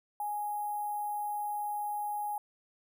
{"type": "tone with sample-and-hold", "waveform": "sine", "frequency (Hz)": 830.6, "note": "G#5", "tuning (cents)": 0, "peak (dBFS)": -32, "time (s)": [0.2, 2.38], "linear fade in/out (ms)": 2, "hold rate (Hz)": 11025, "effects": []}